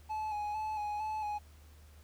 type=tone with vibrato; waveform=triangle; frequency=849 Hz; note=G#5; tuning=38 cents sharp; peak=-32 dBFS; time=0.09-1.39 s; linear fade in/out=20 ms; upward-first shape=square; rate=2.2 Hz; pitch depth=29 cents each way; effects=added 75 Hz sine -54 dBFS peak until 2.03 s + pink hiss -64 dBFS RMS until 2.03 s